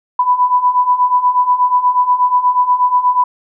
sine beating tone pair, 987.8 / 996.1 Hz, B5 / B5, 0 / +15 cents, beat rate 8.3 Hz, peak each -15 / -11 dBFS, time 0.19-3.24 s, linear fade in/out 5 ms, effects none

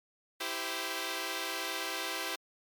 5% pulse chord, C major, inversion first, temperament equal with one note detuned, 329.6 / 392 / 517.5 Hz, E4 / G4 / C5, 0 / 0 / -19 cents, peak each -27 dBFS, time 0.4-2.36 s, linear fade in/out 10 ms, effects MP3 96 kbps

